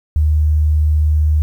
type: tone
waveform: sine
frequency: 76.3 Hz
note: D#2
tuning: 33 cents flat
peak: -10 dBFS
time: 0.16-1.42 s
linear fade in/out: 0 ms
effects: 8-bit